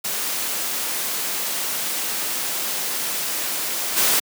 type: noise with level steps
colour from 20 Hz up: white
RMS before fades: -25 / -18 dBFS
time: 0.04-4.2 s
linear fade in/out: 10 ms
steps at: 3.96 s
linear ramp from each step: 20 ms
effects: high-pass 200 Hz 12 dB/octave